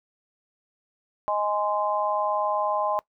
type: chord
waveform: sine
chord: Ab major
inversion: second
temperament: just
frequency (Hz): 623 / 830.6 / 1038.3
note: Eb5 / Ab5 / C6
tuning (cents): +2 / 0 / -14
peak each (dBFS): -27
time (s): 1.28-2.99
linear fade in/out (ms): 0
effects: noise-tail reverb RT60 0.1 s tail -21 dB re dry